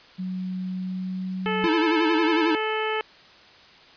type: tone with pitch glide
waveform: sine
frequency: 185 to 187.04 Hz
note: F#3 to F#3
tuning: 0 to +19 cents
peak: -27 dBFS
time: 0.18-1.67 s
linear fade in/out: 20 ms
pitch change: +19 cents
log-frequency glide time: 0.76-1.53 s
type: harmonic tone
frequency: 434.7 Hz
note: A4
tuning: 21 cents flat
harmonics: 1 / 2 / 3 / 4 / 5 / 6 / 7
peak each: -27 / -30 / -32 / -33 / -34 / -35 / -35 dBFS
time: 1.46-3.01 s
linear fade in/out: 0 ms
type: tone with vibrato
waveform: square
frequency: 324.8 Hz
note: E4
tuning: 26 cents flat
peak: -21 dBFS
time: 1.64-2.55 s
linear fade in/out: 0 ms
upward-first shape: sine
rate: 11 Hz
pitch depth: 89 cents each way
effects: white hiss -50 dBFS RMS until 3.96 s + resampled to 11025 Hz